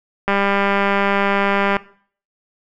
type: click train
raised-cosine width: 0.5 ms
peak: -3 dBFS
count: 297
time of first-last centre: 0.28-1.767 s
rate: 199 Hz
effects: noise-tail reverb RT60 0.5 s tail -19 dB re dry